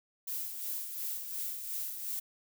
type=noise with tremolo; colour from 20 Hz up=violet; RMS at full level=-36 dBFS; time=0.27-2.2 s; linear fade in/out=10 ms; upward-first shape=sine; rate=2.8 Hz; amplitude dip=50%; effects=none